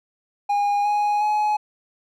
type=tone with pitch steps; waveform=triangle; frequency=816 / 829.8 / 843.8 Hz; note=G#5 / G#5 / G#5; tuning=-31 / -2 / +27 cents; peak=-16 dBFS; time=0.49-1.57 s; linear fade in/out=10 ms; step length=360 ms; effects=none